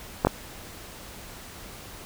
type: clicks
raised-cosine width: 1 ms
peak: -5 dBFS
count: 2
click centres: 0.249 / 0.27 s
effects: pink hiss -43 dBFS RMS until 2.05 s